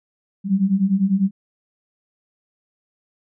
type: beating tone pair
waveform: sine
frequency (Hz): 186.7 / 196.7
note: F#3 / G3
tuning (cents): +16 / +6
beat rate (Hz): 10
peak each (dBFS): -20 / -17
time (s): 0.44-1.31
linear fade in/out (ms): 50
effects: none